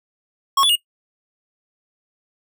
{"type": "tone with pitch steps", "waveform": "square", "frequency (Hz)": [1097, 3439, 2860], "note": ["C#6", "A7", "F7"], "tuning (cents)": [-18, -40, 41], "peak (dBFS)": -14, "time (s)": [0.57, 0.756], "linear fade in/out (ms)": 5, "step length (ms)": 62, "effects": ["noise-tail reverb RT60 0.1 s tail -18 dB re dry"]}